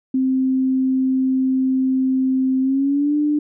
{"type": "tone with pitch glide", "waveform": "sine", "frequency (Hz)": [261.6, 297], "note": ["C4", "D4"], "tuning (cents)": [0, 20], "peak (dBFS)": -15, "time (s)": [0.14, 3.39], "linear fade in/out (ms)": 5, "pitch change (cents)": 220, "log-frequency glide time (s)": [2.61, 3.16], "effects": []}